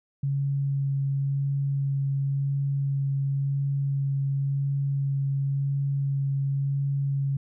sine tone with vibrato, 138.59 Hz, C#3, in tune, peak -23 dBFS, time 0.23-7.37 s, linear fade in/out 5 ms, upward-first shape sine, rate 0.94 Hz, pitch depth 9 cents each way, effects none

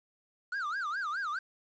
triangle tone with vibrato, 1385 Hz, F6, 15 cents flat, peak -30 dBFS, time 0.52-1.39 s, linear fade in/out 5 ms, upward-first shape sine, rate 4.8 Hz, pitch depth 290 cents each way, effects resampled to 16000 Hz + 10-bit

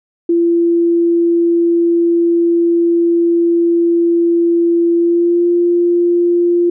sine tone with pitch glide, 340 to 347.3 Hz, F4 to F4, -46 to -10 cents, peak -9 dBFS, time 0.29-6.7 s, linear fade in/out 5 ms, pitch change +36 cents, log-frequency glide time 4.95-5.47 s, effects none

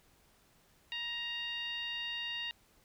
sine tone with frequency modulation, 2800 Hz, F7, 4 cents sharp, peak -36 dBFS, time 0.92-2.51 s, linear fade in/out 0 ms, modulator 923 Hz, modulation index 1.1, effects pink hiss -67 dBFS RMS until 2.84 s

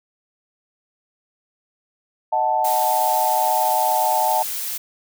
sine chord, D# diminished, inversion none, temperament equal, 622.3 / 740 / 880 Hz, D#5 / F#5 / A5, 0 / 0 / 0 cents, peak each -25 / -21 / -19 dBFS, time 2.32-4.43 s, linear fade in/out 10 ms
blue noise, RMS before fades -27 dBFS, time 2.64-4.78 s, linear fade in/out 10 ms
effects none

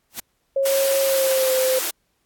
white noise with exponential growth, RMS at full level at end -24 dBFS, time 0.1-0.2 s, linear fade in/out 5 ms, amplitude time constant 20 ms
sine tone with pitch glide, 545 to 518 Hz, C#5 to C5, -29 to -17 cents, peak -17 dBFS, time 0.56-1.79 s, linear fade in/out 5 ms, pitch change -88 cents, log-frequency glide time 1.01-1.53 s
white high-pass noise, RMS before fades -25 dBFS, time 0.65-1.91 s, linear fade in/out 10 ms, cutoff 290 Hz, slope 96 dB/octave
effects pink hiss -69 dBFS RMS until 2.25 s + AAC 64 kbps

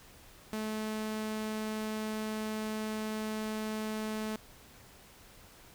sawtooth tone, 216.5 Hz, A3, 28 cents flat, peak -30 dBFS, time 0.53-4.36 s, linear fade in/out 0 ms, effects pink hiss -56 dBFS RMS until 5.74 s

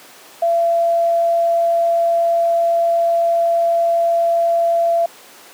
sine tone, 677 Hz, E5, 46 cents sharp, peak -12 dBFS, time 0.42-5.06 s, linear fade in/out 5 ms, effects pink hiss -41 dBFS RMS until 5.53 s + high-pass 400 Hz 12 dB/octave

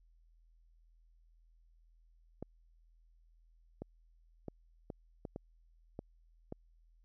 clicks, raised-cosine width 2 ms, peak -28 dBFS, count 8, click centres 2.426 / 3.82 / 4.483 / 4.902 / 5.252 / 5.361 / 5.991 / 6.524 s, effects added 41 Hz sine -63 dBFS peak until 7.04 s

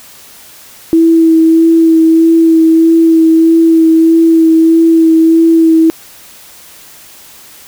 sine tone with vibrato, 326.3 Hz, E4, 18 cents flat, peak -3 dBFS, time 0.93-5.9 s, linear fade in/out 0 ms, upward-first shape sine, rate 1.6 Hz, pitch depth 17 cents each way, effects white hiss -36 dBFS RMS until 7.67 s

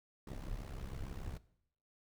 brown noise with amplitude modulation, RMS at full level -40 dBFS, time 0.27-1.38 s, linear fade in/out 5 ms, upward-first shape sine, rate 66.7 Hz, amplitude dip 80%, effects noise-tail reverb RT60 0.7 s tail -19 dB re dry

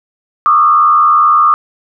sine tone with frequency modulation, 1211 Hz, D#6, 47 cents flat, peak -5 dBFS, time 0.46-1.54 s, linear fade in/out 0 ms, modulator 79.8 Hz, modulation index 0.89, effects none

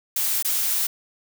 blue noise with dropouts, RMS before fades -23 dBFS, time 0.16-0.87 s, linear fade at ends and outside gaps 5 ms, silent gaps 0.426-0.447 s, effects none

